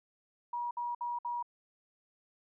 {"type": "tone bursts", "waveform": "sine", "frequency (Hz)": 959, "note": "A#5", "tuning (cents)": 49, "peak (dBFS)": -33, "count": 4, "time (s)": [0.53, 1.427], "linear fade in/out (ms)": 5, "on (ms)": 180, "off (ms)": 59, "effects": []}